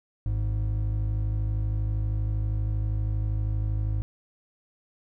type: tone pair together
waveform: triangle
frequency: 52.57 / 105.2 Hz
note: G#1 / G#2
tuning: +22 / +23 cents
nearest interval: octave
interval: 1201 cents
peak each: -25 dBFS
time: 0.26-4.02 s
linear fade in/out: 0 ms
effects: none